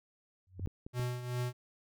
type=tone with exponential growth; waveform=sine; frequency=92.5 Hz; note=F#2; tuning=in tune; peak=-29 dBFS; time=0.47-0.66 s; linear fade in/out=0 ms; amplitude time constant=40 ms
type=clicks; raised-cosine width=3 ms; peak=-31 dBFS; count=4; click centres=0.596 / 0.674 / 0.865 / 0.996 s
type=tone with tremolo; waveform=square; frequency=123.6 Hz; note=B2; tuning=2 cents sharp; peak=-32 dBFS; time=0.93-1.53 s; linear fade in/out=50 ms; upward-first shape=triangle; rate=2.6 Hz; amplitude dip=70%
effects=none